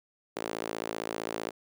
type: tone with high-pass filter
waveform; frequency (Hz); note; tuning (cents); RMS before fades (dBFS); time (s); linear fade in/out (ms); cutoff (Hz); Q
sawtooth; 55.4; A1; +13; -36; 0.36-1.51; 10; 400; 1.5
effects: none